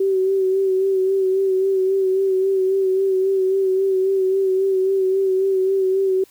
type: tone with vibrato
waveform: sine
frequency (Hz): 382.2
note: G4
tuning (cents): -44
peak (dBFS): -15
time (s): 0-6.24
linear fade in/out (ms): 5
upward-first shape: sine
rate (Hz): 3.7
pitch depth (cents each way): 34
effects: white hiss -53 dBFS RMS until 6.3 s